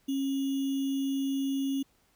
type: tone with sample-and-hold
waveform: sine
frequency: 272.5 Hz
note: C#4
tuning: 29 cents flat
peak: -27 dBFS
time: 0.08-1.83 s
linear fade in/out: 10 ms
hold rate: 3150 Hz
effects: pink hiss -68 dBFS RMS until 2.15 s